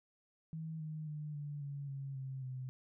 sine tone with pitch steps, 160 / 155.18 / 150.5 / 145.96 / 141.56 / 137.29 / 133.15 / 129.14 Hz, D#3 / D#3 / D3 / D3 / C#3 / C#3 / C3 / C3, +49 / -4 / +43 / -10 / +37 / -16 / +31 / -22 cents, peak -40 dBFS, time 0.53-2.69 s, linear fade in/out 0 ms, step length 270 ms, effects none

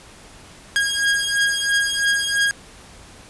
sawtooth beating tone pair, 1631 / 1634 Hz, G#6 / G#6, -32 / -29 cents, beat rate 3 Hz, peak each -17 dBFS, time 0.76-2.51 s, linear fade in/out 0 ms, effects pink hiss -44 dBFS RMS until 3.29 s + resampled to 24000 Hz

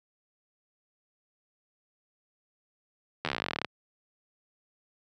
slowing click train, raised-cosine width 0.3 ms, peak -13 dBFS, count 21, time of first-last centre 3.25-3.647 s, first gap 12 ms, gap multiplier 1.05, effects high-pass 100 Hz 12 dB/octave

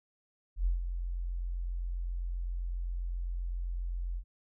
sine tone with ADSR envelope, 43.8 Hz, F1, 6 cents sharp, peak -24 dBFS, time 0.56-4.24 s, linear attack 98 ms, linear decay 140 ms, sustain -8 dB, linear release 74 ms, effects none

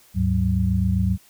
sine tone cluster, 75.5 / 103.2 / 187.5 Hz, D2 / G#2 / F#3, +48 / -10 / +23 cents, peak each -22 dBFS, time 0.14-1.18 s, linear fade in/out 50 ms, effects white hiss -54 dBFS RMS until 1.29 s

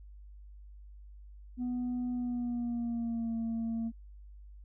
sine tone with pitch glide, 246.9 to 227.7 Hz, B3 to A#3, 0 to -40 cents, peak -29 dBFS, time 1.57-3.92 s, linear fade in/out 50 ms, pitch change -140 cents, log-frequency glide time 2.12-3.35 s, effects tanh soft clip ceiling -30 dBFS + added 50 Hz sine -48 dBFS peak until 4.64 s

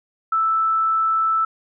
sine tone, 1318.5 Hz, E6, in tune, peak -16 dBFS, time 0.32-1.45 s, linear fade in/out 5 ms, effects none

